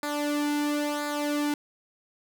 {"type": "tone with flanger", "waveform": "sawtooth", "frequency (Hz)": 293.7, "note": "D4", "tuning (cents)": 0, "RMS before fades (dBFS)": -28, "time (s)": [0.03, 1.54], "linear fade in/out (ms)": 2, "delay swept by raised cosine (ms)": [0.34, 1.64], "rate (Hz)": 0.98, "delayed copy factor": -0.7, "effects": []}